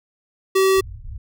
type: tone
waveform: square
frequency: 383.1 Hz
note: G4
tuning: 40 cents flat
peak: -14 dBFS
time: 0.55-0.81 s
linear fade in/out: 10 ms
type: low-pass noise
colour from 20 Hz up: white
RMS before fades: -34 dBFS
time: 0.76-1.18 s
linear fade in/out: 5 ms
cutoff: 110 Hz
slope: 48 dB/octave
effects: none